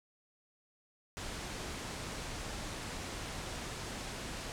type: low-pass noise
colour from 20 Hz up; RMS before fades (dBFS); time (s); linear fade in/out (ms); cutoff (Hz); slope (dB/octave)
pink; -42; 1.17-4.52; 0; 9100; 24
effects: none